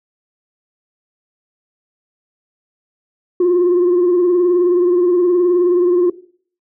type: tone with vibrato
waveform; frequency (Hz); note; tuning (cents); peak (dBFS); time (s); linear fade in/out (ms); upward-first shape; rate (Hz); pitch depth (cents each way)
sine; 354.9; F4; +28; -8; 3.4-6.1; 5; sine; 19; 47
effects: noise-tail reverb RT60 0.5 s tail -18 dB re dry + tanh soft clip ceiling -8 dBFS

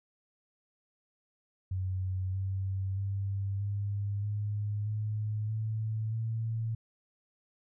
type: tone with pitch steps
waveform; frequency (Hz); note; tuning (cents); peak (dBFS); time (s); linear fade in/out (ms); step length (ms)
sine; 93.5 / 96.02 / 98.6 / 101.26 / 103.98 / 106.78 / 109.66 / 112.61; F#2 / G2 / G2 / G#2 / G#2 / G#2 / A2 / A2; +19 / -35 / +11 / -43 / +3 / +49 / -5 / +41; -30; 1.71-6.75; 5; 630
effects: none

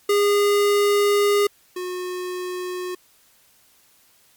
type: tone pair in turn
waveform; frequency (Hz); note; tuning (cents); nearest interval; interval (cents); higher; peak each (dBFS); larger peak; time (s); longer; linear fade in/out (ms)
square; 408.5 / 362.8; G#4 / F#4; -29 / -34; major second; 205; first; -16 / -27; first; 0.09-1.47 / 1.76-2.95; first; 5
effects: white hiss -57 dBFS RMS until 4.36 s + MP3 96 kbps

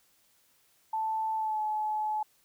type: tone with pitch glide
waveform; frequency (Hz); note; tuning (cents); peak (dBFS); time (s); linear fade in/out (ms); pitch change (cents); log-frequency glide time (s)
sine; 880 to 856.4; A5 to A5; 0 to -47; -28; 0.93-2.23; 5; -47; 1.36-1.61
effects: white hiss -67 dBFS RMS until 2.44 s

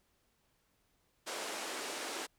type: band-pass noise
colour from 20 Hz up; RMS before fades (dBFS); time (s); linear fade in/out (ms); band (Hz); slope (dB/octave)
pink; -41; 1.26-2.27; 20; 320 to 10000; 24
effects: pink hiss -75 dBFS RMS until 2.38 s

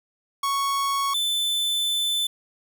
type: tone pair in turn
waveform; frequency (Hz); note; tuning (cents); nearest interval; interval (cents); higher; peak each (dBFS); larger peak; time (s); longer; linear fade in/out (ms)
45% pulse; 1108.7 / 3520; C#6 / A7; 0 / 0; octave + minor sixth; 2000; second; -22; neither; 0.43-1.14 / 1.14-2.27; second; 5
effects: 9-bit

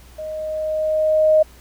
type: tone with level ramp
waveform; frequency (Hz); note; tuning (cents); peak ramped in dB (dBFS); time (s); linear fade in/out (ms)
sine; 622.3; D#5; 0; -27 to -9; 0.18-1.43; 10
effects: added 60 Hz sine -44 dBFS peak until 1.6 s + pink hiss -49 dBFS RMS until 1.6 s

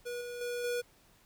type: tone with level steps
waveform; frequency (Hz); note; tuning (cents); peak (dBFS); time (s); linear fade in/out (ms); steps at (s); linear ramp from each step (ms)
square; 484.2; B4; -34; -37 / -40 / -35 / -32; 0.05-0.82; 20; 0.21 / 0.41 / 0.64; 2
effects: pink hiss -64 dBFS RMS until 1.25 s

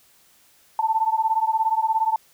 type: beating tone pair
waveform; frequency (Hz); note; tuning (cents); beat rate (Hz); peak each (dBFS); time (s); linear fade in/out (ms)
sine; 880 / 897; A5 / A5; 0 / +33; 17; -21 / -22; 0.79-2.16; 2
effects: white hiss -57 dBFS RMS until 2.33 s

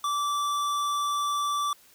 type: tone with hard clipping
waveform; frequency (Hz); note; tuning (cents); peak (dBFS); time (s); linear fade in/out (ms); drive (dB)
sine; 1163; D6; -17; -27; 0.04-1.73; 2; 16
effects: white hiss -57 dBFS RMS until 1.94 s

